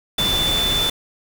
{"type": "tone in noise", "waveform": "sine", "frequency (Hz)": 3514, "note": "A7", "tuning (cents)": -3, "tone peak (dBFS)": -18, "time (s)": [0.18, 0.9], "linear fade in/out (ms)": 5, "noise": "pink", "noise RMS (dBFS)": -24, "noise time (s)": [0.18, 0.9], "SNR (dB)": 3, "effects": []}